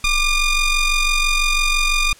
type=ring-modulated tone; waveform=sawtooth; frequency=1207 Hz; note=D6; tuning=47 cents sharp; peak=-8 dBFS; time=0.04-2.13 s; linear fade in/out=2 ms; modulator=1230 Hz; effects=white hiss -46 dBFS RMS until 2.19 s + low-pass 9000 Hz 12 dB/octave